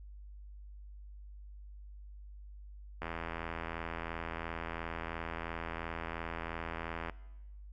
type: click train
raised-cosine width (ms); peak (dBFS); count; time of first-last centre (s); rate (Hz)
0.5; -23; 339; 3.02-7.097; 82.9
effects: noise-tail reverb RT60 1.0 s tail -19 dB re dry + added 50 Hz sine -47 dBFS peak until 7.72 s